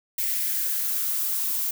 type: noise with high-pass filter sweep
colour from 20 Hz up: violet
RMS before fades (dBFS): -26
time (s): 0.18-1.71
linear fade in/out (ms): 5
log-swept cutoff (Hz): 2000 to 850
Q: 2.9
effects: none